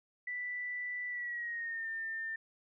sine tone with pitch glide, 1975.5 to 1801.1 Hz, B6 to A6, 0 to +40 cents, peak -36 dBFS, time 0.27-2.36 s, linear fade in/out 5 ms, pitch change -160 cents, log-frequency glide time 1.08-1.89 s, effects none

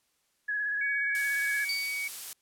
sine tone with vibrato, 1679 Hz, G#6, 18 cents sharp, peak -28 dBFS, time 0.48-1.65 s, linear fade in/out 10 ms, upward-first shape square, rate 17 Hz, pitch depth 21 cents each way
sine tone, 2251 Hz, C#7, 26 cents sharp, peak -31 dBFS, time 0.81-2.08 s, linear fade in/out 5 ms
blue noise, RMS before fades -37 dBFS, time 1.15-2.33 s, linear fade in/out 0 ms
sine tone with exponential decay, 4603 Hz, D8, 36 cents flat, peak -28 dBFS, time 1.69-2.29 s, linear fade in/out 2 ms, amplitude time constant 130 ms
effects white hiss -73 dBFS RMS until 2.41 s + low-pass 12000 Hz 12 dB/octave

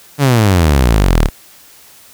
sawtooth exponential sweep, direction down, 148.6 to 33.94 Hz, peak -4 dBFS, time 0.18-1.3 s, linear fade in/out 50 ms, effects white hiss -42 dBFS RMS until 2.13 s

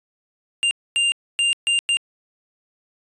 square tone bursts at uneven times, 2794 Hz, F7, in tune, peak -17 dBFS, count 5, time 0.63-0.71 / 0.96-1.12 / 1.39-1.53 / 1.67-1.79 / 1.89-1.97 s, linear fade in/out 0 ms, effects resampled to 22050 Hz

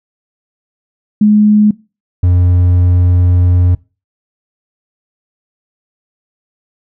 sine / triangle tone pair in turn, 210.4 / 89.15 Hz, G#3 / F2, +23 / +36 cents, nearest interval octave + minor third, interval 1487 cents, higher first, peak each -4 dBFS, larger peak neither, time 1.21-1.71 / 2.23-3.75 s, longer second, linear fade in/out 5 ms, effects noise-tail reverb RT60 0.3 s tail -22 dB re dry

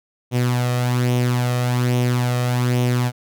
sawtooth tone with flanger, 123.47 Hz, B2, in tune, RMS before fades -19 dBFS, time 0.31-3.12 s, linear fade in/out 50 ms, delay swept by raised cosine 0.32 to 1.62 ms, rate 1.2 Hz, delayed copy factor +0.55, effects none

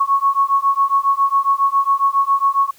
sine beating tone pair, 1101 / 1108.3 Hz, C#6 / C#6, -12 / -1 cents, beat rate 7.3 Hz, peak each -16 dBFS, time 0-2.71 s, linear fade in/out 10 ms, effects white hiss -50 dBFS RMS until 2.78 s

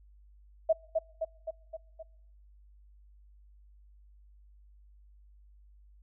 sine tone with echo, 645 Hz, E5, 38 cents flat, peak -20 dBFS, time 0.69-0.73 s, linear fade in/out 10 ms, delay 260 ms, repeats 5, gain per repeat -4 dB, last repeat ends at 2.03 s, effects noise-tail reverb RT60 0.9 s tail -26 dB re dry + added 50 Hz sine -55 dBFS peak until 6.02 s

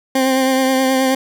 20% pulse tone with vibrato, 262.9 Hz, C4, 8 cents sharp, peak -8 dBFS, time 0.15-1.15 s, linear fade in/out 5 ms, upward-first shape triangle, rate 9.4 Hz, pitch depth 27 cents each way, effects none

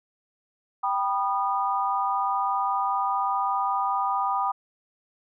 sine chord, G augmented, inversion none, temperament just, 784 / 980 / 1225 Hz, G5 / B5 / D#6, 0 / -14 / -27 cents, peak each -27 dBFS, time 0.83-4.52 s, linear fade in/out 10 ms, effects none

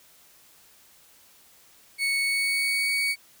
35% pulse tone with pitch glide, 2217 to 2245 Hz, C#7 to C#7, 0 to +21 cents, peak -21 dBFS, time 1.98-3.16 s, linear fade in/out 50 ms, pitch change +21 cents, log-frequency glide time 2.23-2.95 s, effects white hiss -56 dBFS RMS until 3.4 s

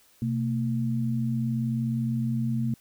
sine tone pair together, 127.12 / 226.5 Hz, C3 / A#3, -50 / -50 cents, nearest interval minor seventh, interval 1000 cents, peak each -27 dBFS, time 0.22-2.74 s, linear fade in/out 2 ms, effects white hiss -60 dBFS RMS until 2.8 s

